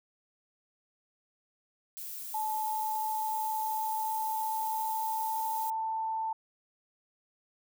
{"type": "noise", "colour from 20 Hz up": "violet", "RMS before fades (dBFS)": -41, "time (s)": [1.97, 5.7], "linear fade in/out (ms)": 0}
{"type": "tone with pitch glide", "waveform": "sine", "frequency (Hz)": [866, 887.8], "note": ["A5", "A5"], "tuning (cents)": [-28, 15], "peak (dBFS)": -30, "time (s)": [2.34, 6.33], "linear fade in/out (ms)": 5, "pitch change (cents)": 43, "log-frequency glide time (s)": [2.53, 5.56]}
{"effects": []}